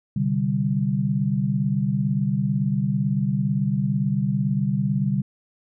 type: chord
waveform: sine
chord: C suspended second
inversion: none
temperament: equal with one note detuned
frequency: 128.94 / 146.83 / 196 Hz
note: C3 / D3 / G3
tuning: -25 / 0 / 0 cents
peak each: -25 / -24 / -23 dBFS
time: 0.16-5.22 s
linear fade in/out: 5 ms
effects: none